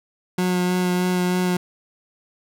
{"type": "tone with vibrato", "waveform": "30% pulse", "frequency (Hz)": 180.8, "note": "F#3", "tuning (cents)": -40, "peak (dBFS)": -16, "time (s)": [0.38, 1.57], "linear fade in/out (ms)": 5, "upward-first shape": "sine", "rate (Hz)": 3.2, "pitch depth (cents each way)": 13, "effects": []}